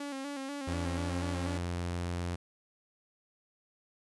sawtooth tone with vibrato, 277.2 Hz, C#4, in tune, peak -33 dBFS, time 0-1.58 s, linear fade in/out 5 ms, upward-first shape square, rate 4.1 Hz, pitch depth 52 cents each way
sawtooth tone with pitch glide, 85.4 to 87.4 Hz, F2 to F2, -38 to +2 cents, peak -29 dBFS, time 0.67-2.36 s, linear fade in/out 10 ms, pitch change +40 cents, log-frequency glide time 1-1.08 s
effects resampled to 24000 Hz + 11-bit

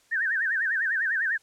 sine tone with vibrato, 1688 Hz, G#6, 28 cents sharp, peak -23 dBFS, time 0.11-1.38 s, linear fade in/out 20 ms, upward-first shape sine, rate 10 Hz, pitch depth 180 cents each way, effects white hiss -62 dBFS RMS until 1.42 s + low-pass 9000 Hz 12 dB/octave

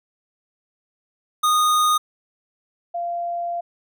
square / sine tone pair in turn, 1234 / 691.2 Hz, D#6 / F5, -15 / -18 cents, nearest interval minor seventh, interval 1003 cents, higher first, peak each -16 / -23 dBFS, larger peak first, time 1.43-1.98 / 2.94-3.61 s, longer second, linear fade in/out 10 ms, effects none

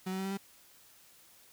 35% pulse tone with pitch steps, 186.4 / 188.89 / 191.42 / 193.98 / 196.57 Hz, F#3 / F#3 / G3 / G3 / G3, +13 / +36 / -41 / -18 / +5 cents, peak -32 dBFS, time 0.06-0.375 s, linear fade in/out 10 ms, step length 63 ms, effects white hiss -60 dBFS RMS until 1.52 s

